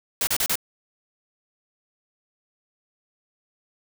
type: noise bursts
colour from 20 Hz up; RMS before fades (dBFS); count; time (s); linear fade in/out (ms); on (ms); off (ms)
white; -23; 4; 0.21-0.556; 2; 61; 34
effects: none